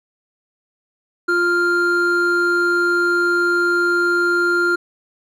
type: tone pair together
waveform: triangle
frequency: 349.2 / 1396.9 Hz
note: F4 / F6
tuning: 0 / 0 cents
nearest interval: 2 octaves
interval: 2400 cents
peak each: -17 / -14 dBFS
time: 1.28-4.76 s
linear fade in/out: 10 ms
effects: none